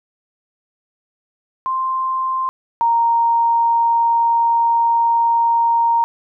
sine tone pair in turn, 1046.5 / 929.8 Hz, C6 / A#5, 0 / -5 cents, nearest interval major second, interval 205 cents, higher first, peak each -17 / -12 dBFS, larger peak second, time 1.66-2.49 / 2.81-6.04 s, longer second, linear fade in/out 0 ms, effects none

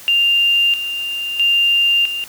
sine tone with tremolo, 2794 Hz, F7, in tune, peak -11 dBFS, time 0.08-2.24 s, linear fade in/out 0 ms, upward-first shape square, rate 0.76 Hz, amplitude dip 65%, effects white hiss -38 dBFS RMS until 2.28 s

